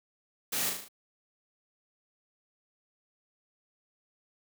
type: noise with echo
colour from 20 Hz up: white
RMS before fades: -32 dBFS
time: 0.52-0.7 s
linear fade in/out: 10 ms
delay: 37 ms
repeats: 5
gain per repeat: -4 dB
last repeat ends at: 0.885 s
effects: high-pass 100 Hz 12 dB/octave